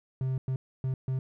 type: tone bursts at uneven times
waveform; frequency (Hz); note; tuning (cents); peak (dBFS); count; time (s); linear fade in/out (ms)
triangle; 130.81; C3; 0; -25; 4; 0.21-0.38 / 0.48-0.56 / 0.84-0.94 / 1.08-1.19; 2
effects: none